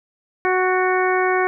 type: harmonic tone with a mistuned harmonic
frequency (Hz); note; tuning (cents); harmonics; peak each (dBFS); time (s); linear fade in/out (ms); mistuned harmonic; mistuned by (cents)
370; F#4; 0; 1 / 2 / 3 / 4 / 5 / 6; -19 / -22 / -24 / -25 / -26 / -27; 0.45-1.47; 0; 5; -21
effects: none